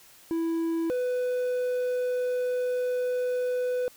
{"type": "tone pair in turn", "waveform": "triangle", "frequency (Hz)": [330, 498.3], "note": ["E4", "B4"], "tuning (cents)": [2, 15], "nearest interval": "perfect fifth", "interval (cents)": 713, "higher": "second", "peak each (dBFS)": -23, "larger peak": "neither", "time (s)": [[0.31, 0.9], [0.9, 3.88]], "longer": "second", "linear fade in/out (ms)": 0, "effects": ["white hiss -54 dBFS RMS until 3.96 s"]}